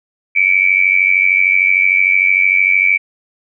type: tone with amplitude modulation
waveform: sine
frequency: 2300 Hz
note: D7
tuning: 37 cents flat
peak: -5 dBFS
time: 0.35-2.98 s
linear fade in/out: 20 ms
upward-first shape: sine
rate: 93.2 Hz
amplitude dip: 85%
effects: none